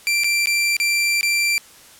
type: tone with dropouts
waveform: sawtooth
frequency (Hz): 2356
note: D7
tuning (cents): +5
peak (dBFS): -13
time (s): 0.07-1.58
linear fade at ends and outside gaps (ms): 0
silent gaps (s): 0.236-0.243 / 0.458-0.471 / 0.767-0.8 / 1.21-1.23
effects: white hiss -46 dBFS RMS until 1.99 s + low-pass 12000 Hz 12 dB/octave